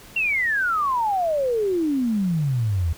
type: exponential sweep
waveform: sine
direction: down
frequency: 2778 to 77.78 Hz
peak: -19 dBFS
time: 0.16-2.93 s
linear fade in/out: 5 ms
effects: pink hiss -45 dBFS RMS until 2.97 s